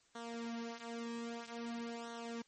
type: tone with flanger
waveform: sawtooth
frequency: 233.1 Hz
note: A#3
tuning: in tune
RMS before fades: -44 dBFS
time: 0.15-2.42 s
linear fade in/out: 5 ms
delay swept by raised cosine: 0.4 to 5.7 ms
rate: 0.51 Hz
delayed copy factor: -0.8
effects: white hiss -71 dBFS RMS until 2.47 s + MP3 32 kbps